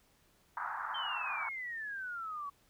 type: band-pass noise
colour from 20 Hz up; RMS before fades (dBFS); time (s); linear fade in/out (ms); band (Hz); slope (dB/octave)
pink; -39; 0.57-1.49; 2; 850 to 1600; 48
type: exponential sweep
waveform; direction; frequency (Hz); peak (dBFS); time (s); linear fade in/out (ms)
sine; down; 3151 to 1114; -38; 0.94-2.5; 10
effects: pink hiss -69 dBFS RMS until 2.69 s